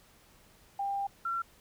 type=tone pair in turn; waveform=sine; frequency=796 / 1361.3 Hz; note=G5 / F6; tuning=+26 / -45 cents; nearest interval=major sixth; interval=929 cents; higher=second; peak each=-30 / -30 dBFS; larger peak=neither; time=0.79-1.07 / 1.25-1.42 s; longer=first; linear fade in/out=5 ms; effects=pink hiss -61 dBFS RMS until 1.6 s